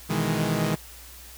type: chord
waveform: sawtooth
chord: E major seventh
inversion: second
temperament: equal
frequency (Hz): 123.47 / 155.56 / 164.81 / 207.7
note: B2 / D#3 / E3 / G#3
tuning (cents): 0 / 0 / 0 / 0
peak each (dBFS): -28 / -23 / -25 / -24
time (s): 0.09-0.76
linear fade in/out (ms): 20
effects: added 60 Hz sine -47 dBFS peak until 1.37 s + white hiss -46 dBFS RMS until 1.37 s